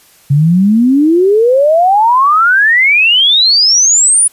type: exponential sweep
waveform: sine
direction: up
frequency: 136.4 to 10000 Hz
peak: -5 dBFS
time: 0.3-4.28 s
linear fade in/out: 10 ms
effects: white hiss -45 dBFS RMS until 4.32 s + resampled to 32000 Hz